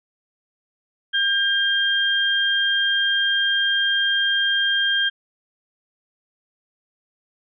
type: tone pair together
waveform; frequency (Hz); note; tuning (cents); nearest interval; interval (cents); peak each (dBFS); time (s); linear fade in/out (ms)
sine; 1600 / 3200; G6 / G7; +35 / +35; octave; 1200; -20; 1.13-5.1; 20
effects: none